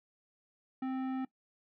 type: tone with tanh clipping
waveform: triangle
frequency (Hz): 261.6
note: C4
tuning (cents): 0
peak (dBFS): -35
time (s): 0.82-1.25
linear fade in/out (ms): 5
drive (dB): 18
effects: noise-tail reverb RT60 0.1 s tail -20 dB re dry